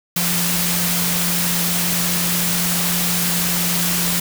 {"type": "tone in noise", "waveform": "sine", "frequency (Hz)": 174.61, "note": "F3", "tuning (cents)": 0, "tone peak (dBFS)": -23, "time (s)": [0.16, 4.2], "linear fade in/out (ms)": 5, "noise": "white", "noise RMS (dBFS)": -20, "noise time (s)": [0.16, 4.2], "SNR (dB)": -6, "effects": []}